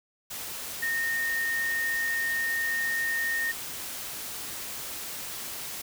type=tone in noise; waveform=sine; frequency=1841 Hz; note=A#6; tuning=22 cents flat; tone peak=-26 dBFS; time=0.82-3.52 s; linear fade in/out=10 ms; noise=white; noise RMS=-37 dBFS; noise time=0.3-5.82 s; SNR=+8 dB; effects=none